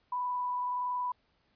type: tone with frequency modulation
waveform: sine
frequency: 990 Hz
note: B5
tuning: 4 cents sharp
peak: -30 dBFS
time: 0.12-1.12 s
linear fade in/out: 5 ms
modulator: 21.4 Hz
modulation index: 0.41
effects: pink hiss -72 dBFS RMS until 1.55 s + resampled to 11025 Hz